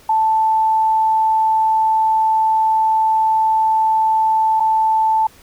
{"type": "tone with dropouts", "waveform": "sine", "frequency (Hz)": 880, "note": "A5", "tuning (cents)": 0, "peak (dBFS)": -12, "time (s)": [0.09, 5.27], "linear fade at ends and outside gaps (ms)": 5, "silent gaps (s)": [4.599, 4.603], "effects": ["pink hiss -47 dBFS RMS until 5.42 s"]}